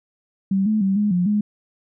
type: tone with pitch steps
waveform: sine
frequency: 193.6 / 215.6 / 193.4 / 208.1 / 178 / 208.7 Hz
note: G3 / A3 / G3 / G#3 / F3 / G#3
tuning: -21 / -35 / -23 / +4 / +33 / +9 cents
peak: -16 dBFS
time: 0.51-1.41 s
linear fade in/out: 5 ms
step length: 150 ms
effects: none